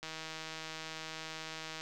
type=click train; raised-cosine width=0.2 ms; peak=-25 dBFS; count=284; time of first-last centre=0.03-1.81 s; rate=159 Hz; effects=10-bit